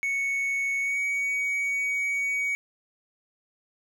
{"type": "tone with pitch glide", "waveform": "triangle", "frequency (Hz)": [2217, 2251], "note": ["C#7", "C#7"], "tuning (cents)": [0, 26], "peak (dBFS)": -23, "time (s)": [0.03, 2.55], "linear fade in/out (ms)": 0, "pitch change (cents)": 26, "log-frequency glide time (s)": [0.81, 1], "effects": []}